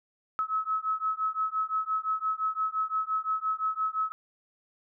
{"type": "beating tone pair", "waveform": "sine", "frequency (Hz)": [1287, 1292.8], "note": ["E6", "E6"], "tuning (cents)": [-42, -34], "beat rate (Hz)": 5.8, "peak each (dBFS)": -30, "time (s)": [0.39, 4.12], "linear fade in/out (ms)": 0, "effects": []}